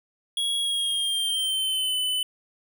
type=tone with pitch glide; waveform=square; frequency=3322 to 3011 Hz; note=G#7 to F#7; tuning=0 to +30 cents; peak=-24 dBFS; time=0.37-2.23 s; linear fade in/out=2 ms; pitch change=-170 cents; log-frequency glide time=0.59-1.97 s; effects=none